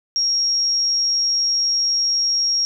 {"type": "tone", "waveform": "sine", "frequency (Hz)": 5588, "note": "F8", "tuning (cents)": 0, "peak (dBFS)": -16, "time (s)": [0.16, 2.65], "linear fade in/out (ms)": 0, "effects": []}